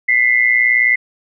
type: tone pair together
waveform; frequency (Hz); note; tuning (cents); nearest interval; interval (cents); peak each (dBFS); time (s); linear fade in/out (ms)
sine; 2000 / 2119; B6 / C7; +21 / +21; minor second; 100; -12 / -14; 0.08-0.96; 10
effects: none